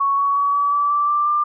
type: tone with pitch steps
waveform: sine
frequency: 1111 / 1122 / 1133 / 1144.2 / 1155.5 / 1166.9 / 1178.4 / 1190.1 Hz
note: C#6 / C#6 / C#6 / D6 / D6 / D6 / D6 / D6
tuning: +4 / +21 / +37 / -45 / -28 / -11 / +6 / +23 cents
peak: -15 dBFS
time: 0-1.44 s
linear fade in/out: 10 ms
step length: 180 ms
effects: none